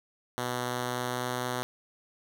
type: tone with pitch glide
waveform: 5% pulse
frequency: 123.47 to 124.54 Hz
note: B2 to B2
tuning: 0 to +15 cents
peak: -19 dBFS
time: 0.38-1.63 s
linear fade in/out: 0 ms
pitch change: +15 cents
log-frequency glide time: 0.66-1.33 s
effects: none